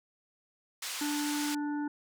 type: band-pass noise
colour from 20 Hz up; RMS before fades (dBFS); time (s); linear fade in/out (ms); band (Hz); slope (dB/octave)
white; -38; 0.82-1.55; 5; 980 to 7800; 12
type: harmonic tone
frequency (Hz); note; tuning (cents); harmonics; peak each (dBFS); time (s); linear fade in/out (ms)
293.7; D4; 0; 1 / 3 / 5 / 6; -31 / -41 / -45 / -56; 1.01-1.88; 5
effects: none